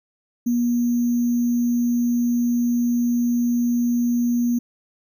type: tone with sample-and-hold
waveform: sine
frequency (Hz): 240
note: B3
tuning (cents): -49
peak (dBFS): -17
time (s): 0.46-4.59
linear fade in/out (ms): 10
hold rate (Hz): 6300
effects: none